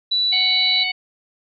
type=tone; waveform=sine; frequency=3951 Hz; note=B7; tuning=in tune; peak=-16 dBFS; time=0.11-0.84 s; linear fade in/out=10 ms
type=harmonic tone; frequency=742 Hz; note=F#5; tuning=5 cents sharp; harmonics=1 / 3 / 4 / 5 / 6; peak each=-33 / -22 / -26 / -33 / -28 dBFS; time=0.32-0.92 s; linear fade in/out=10 ms
effects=none